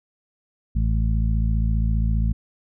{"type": "harmonic tone", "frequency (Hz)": 55, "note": "A1", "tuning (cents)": 0, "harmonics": [1, 2, 3, 4], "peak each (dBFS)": [-19, -25, -29, -31], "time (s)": [0.75, 2.33], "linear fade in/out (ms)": 10, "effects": []}